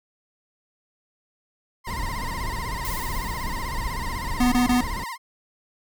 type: tone with vibrato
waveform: 30% pulse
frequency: 987.8 Hz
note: B5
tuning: in tune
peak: -28 dBFS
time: 1.84-5.18 s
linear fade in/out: 50 ms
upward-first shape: sine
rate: 16 Hz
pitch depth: 140 cents each way
type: noise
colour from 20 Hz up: brown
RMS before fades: -30 dBFS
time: 1.87-5.04 s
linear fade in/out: 2 ms
type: noise with exponential decay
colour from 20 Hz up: blue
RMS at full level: -32 dBFS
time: 2.85-4.33 s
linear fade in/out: 0 ms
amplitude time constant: 320 ms
type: tone bursts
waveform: square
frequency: 246.9 Hz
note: B3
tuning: in tune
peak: -18 dBFS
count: 3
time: 4.4-4.81 s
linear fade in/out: 5 ms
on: 120 ms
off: 25 ms
effects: none